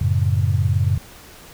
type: chord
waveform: sine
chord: F# minor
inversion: none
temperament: just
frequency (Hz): 92.5 / 111 / 138.75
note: F#2 / A2 / C#3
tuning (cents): 0 / +16 / +2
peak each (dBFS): -18 / -20 / -22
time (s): 0.01-0.98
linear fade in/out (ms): 5
effects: pink hiss -43 dBFS RMS until 1.53 s